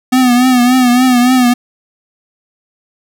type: tone with vibrato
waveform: square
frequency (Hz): 250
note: B3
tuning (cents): +21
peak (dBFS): -7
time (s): 0.12-1.54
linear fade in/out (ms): 10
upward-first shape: triangle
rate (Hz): 3.5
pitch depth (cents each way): 72
effects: none